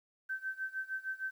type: tone with tremolo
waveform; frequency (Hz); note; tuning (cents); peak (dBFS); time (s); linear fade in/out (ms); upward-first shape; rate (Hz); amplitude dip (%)
sine; 1546; G6; -24; -33; 0.29-1.31; 10; sine; 6.5; 90
effects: 11-bit